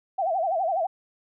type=tone with vibrato; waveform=sine; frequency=710 Hz; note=F5; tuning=28 cents sharp; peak=-22 dBFS; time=0.18-0.87 s; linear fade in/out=10 ms; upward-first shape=sine; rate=12 Hz; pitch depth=180 cents each way; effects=none